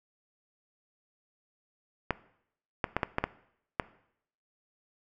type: clicks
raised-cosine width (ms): 0.5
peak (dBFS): -11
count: 7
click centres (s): 2.107 / 2.842 / 2.966 / 3.032 / 3.184 / 3.24 / 3.798
effects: noise-tail reverb RT60 0.7 s tail -18 dB re dry